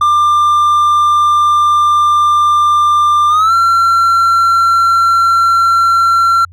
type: tone with pitch glide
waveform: triangle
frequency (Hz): 1192 to 1361.4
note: D6 to F6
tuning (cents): +25 to -45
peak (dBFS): -5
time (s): 0.01-6.45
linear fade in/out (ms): 5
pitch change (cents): +230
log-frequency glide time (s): 3.29-3.53
effects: added 88 Hz sine -35 dBFS peak until 6.52 s